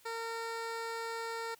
15% pulse tone with low-pass filter, 457.4 Hz, A#4, 33 cents flat, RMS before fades -39 dBFS, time 0.05-1.55 s, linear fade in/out 10 ms, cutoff 9300 Hz, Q 0.6, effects white hiss -63 dBFS RMS until 1.59 s

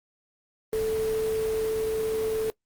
sine tone in noise, 440 Hz, A4, in tune, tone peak -23 dBFS, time 0.73-2.5 s, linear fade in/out 0 ms, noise pink, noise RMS -38 dBFS, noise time 0.73-2.5 s, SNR +12 dB, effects noise-tail reverb RT60 0.1 s tail -21 dB re dry + Opus 32 kbps

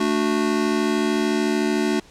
square chord, D major, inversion second, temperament just, 220.2 / 293.7 / 367.1 Hz, A3 / D4 / F#4, +2 / 0 / -14 cents, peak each -24 dBFS, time 0-2 s, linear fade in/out 5 ms, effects pink hiss -50 dBFS RMS until 2.1 s + low-pass 8000 Hz 12 dB/octave

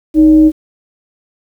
sine tone with frequency modulation, 311.1 Hz, D#4, in tune, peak -3 dBFS, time 0.14-0.52 s, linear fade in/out 50 ms, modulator 261 Hz, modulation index 0.24, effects 7-bit

